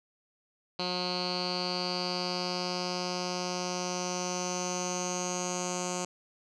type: tone with low-pass filter sweep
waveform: 10% pulse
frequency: 180 Hz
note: F#3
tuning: 47 cents flat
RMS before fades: -33 dBFS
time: 0.79-6.05 s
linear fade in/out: 5 ms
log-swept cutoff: 4200 to 7000 Hz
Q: 8.2
effects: none